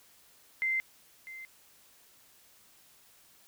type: tone with echo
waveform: sine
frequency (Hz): 2080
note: C7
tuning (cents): -11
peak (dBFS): -27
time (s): 0.62-0.8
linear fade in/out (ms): 0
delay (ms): 650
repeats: 1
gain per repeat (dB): -15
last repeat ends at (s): 1.45
effects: white hiss -61 dBFS RMS until 3.47 s